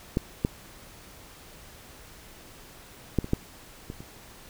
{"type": "clicks", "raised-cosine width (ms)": 3, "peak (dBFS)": [-10, -10, -9, -21, -9, -22, -28], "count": 7, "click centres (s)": [0.171, 0.449, 3.187, 3.244, 3.334, 3.901, 4.005], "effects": ["pink hiss -49 dBFS RMS until 4.49 s"]}